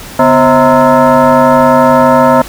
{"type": "tone with frequency modulation", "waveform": "sine", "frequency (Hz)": 141.9, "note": "C#3", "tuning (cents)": 41, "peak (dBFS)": -3, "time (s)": [0.19, 2.42], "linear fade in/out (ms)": 5, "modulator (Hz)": 392, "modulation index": 2.7, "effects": ["pink hiss -28 dBFS RMS until 2.48 s"]}